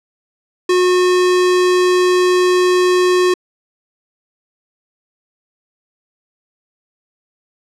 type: tone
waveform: square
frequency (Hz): 362.9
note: F#4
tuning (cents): -34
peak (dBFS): -11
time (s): 0.69-3.34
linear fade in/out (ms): 5
effects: low-pass 8000 Hz 12 dB/octave